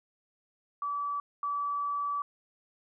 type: tone pair in turn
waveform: sine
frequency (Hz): 1151 / 1151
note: D6 / D6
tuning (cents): -35 / -35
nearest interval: unison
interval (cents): 0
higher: neither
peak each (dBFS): -30 / -29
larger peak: second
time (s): 0.82-1.2 / 1.43-2.22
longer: second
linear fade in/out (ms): 2
effects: none